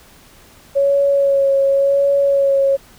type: tone with vibrato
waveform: sine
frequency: 554.4 Hz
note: C#5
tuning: in tune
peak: -11 dBFS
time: 0.75-2.77 s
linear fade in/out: 20 ms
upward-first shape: sine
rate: 0.91 Hz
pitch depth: 20 cents each way
effects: pink hiss -46 dBFS RMS until 2.98 s